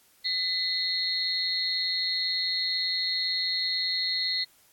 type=tone cluster; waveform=sine; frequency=2012 / 3727 / 4116 / 4294 Hz; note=B6 / A#7 / C8 / C8; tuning=+32 / -1 / -29 / +44 cents; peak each=-34 / -34 / -30 / -29 dBFS; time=0.24-4.45 s; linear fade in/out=20 ms; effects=white hiss -61 dBFS RMS until 4.72 s + AAC 64 kbps